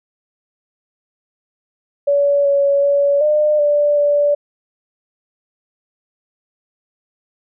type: tone with pitch steps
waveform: sine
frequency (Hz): 569 / 562 / 567 / 603 / 586 / 581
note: C#5 / C#5 / C#5 / D5 / D5 / D5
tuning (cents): +45 / +24 / +39 / +46 / -4 / -19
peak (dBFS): -11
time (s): 2.07-4.35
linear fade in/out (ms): 10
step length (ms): 380
effects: none